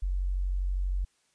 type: tone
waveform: sine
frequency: 46.26 Hz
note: F#1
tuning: in tune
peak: -26 dBFS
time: 0.02-1.05 s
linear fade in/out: 10 ms
effects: white hiss -70 dBFS RMS until 1.34 s + resampled to 22050 Hz